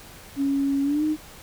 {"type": "tone with pitch glide", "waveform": "sine", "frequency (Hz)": [277.2, 307.6], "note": ["C#4", "D#4"], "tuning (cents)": [0, -20], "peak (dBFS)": -20, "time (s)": [0.36, 1.17], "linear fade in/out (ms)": 50, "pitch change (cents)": 180, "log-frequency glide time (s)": [0.83, 1.04], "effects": ["pink hiss -45 dBFS RMS until 1.42 s"]}